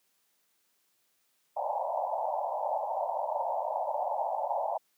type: band-pass noise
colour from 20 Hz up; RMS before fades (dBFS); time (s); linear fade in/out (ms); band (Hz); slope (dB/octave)
white; -32; 1.56-4.78; 10; 560 to 940; 96
effects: white hiss -73 dBFS RMS until 4.97 s + high-pass 150 Hz 12 dB/octave